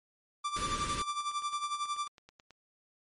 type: tone with tremolo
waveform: 45% pulse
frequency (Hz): 1176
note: D6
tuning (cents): +2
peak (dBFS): -30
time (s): 0.44-2.08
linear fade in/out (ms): 10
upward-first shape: sine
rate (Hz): 11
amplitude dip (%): 70
type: band-stop noise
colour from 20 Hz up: pink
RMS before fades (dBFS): -38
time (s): 0.56-1.02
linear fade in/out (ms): 5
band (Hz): 600 to 930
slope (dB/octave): 96
type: click train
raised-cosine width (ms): 0.2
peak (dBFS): -36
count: 16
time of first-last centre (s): 0.88-2.507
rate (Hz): 9.22
effects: MP3 48 kbps